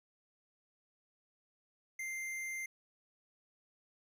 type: tone with hard clipping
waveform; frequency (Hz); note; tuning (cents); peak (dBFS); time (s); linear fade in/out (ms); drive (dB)
sine; 2093; C7; 0; -40; 1.99-2.66; 5; 13
effects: none